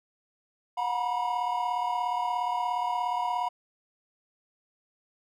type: tone cluster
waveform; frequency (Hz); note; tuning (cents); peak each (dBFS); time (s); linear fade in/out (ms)
triangle; 724 / 941 / 978; F#5 / A#5 / B5; -38 / +16 / -17; -29 / -31 / -28; 0.77-3.49; 10
effects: none